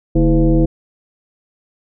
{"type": "tone with frequency modulation", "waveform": "sine", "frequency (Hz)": 142.3, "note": "C#3", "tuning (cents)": 46, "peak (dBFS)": -9, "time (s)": [0.15, 0.66], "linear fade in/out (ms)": 10, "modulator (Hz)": 183, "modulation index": 1.6, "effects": []}